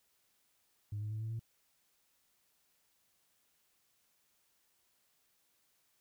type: tone with pitch steps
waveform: sine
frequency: 103.83 / 106.2 / 108.61 / 111.09 / 113.62 Hz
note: G#2 / G#2 / A2 / A2 / A#2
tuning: 0 / +39 / -22 / +17 / -44 cents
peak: -35 dBFS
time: 0.92-1.395 s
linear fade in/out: 5 ms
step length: 95 ms
effects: tanh soft clip ceiling -34 dBFS + white hiss -75 dBFS RMS until 6 s